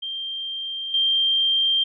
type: tone with level steps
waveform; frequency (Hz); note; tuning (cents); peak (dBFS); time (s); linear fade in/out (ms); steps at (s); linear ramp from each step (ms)
sine; 3172; G7; +20; -27 / -17; 0.02-1.84; 10; 0.94; 2
effects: none